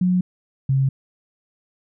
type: tone pair in turn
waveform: sine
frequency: 181.7 / 134.71 Hz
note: F#3 / C#3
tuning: -31 / -49 cents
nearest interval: perfect fourth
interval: 518 cents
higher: first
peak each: -15 dBFS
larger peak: neither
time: 0.01-0.21 / 0.69-0.89 s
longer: neither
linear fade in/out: 5 ms
effects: none